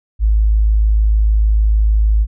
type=tone; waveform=sine; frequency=53.3 Hz; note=G#1; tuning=46 cents sharp; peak=-9 dBFS; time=0.19-2.27 s; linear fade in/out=50 ms; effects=none